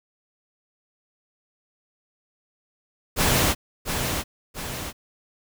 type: noise with echo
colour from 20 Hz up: pink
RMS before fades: -20 dBFS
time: 3.16-3.55 s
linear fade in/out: 50 ms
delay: 690 ms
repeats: 2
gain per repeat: -6 dB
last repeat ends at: 4.93 s
effects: none